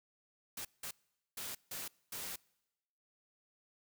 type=noise bursts at uneven times; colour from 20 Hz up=white; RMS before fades=-43 dBFS; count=5; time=0.57-0.65 / 0.83-0.91 / 1.37-1.55 / 1.71-1.88 / 2.12-2.36 s; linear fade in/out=5 ms; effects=noise-tail reverb RT60 1.0 s tail -26 dB re dry